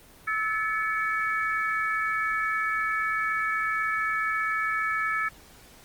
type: tone cluster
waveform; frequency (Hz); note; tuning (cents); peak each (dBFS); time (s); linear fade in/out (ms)
sine; 1305 / 1729 / 2245; E6 / A6 / C#7; -18 / -31 / +21; -28 / -28 / -32; 0.27-5.29; 10
effects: pink hiss -52 dBFS RMS until 5.84 s + Opus 24 kbps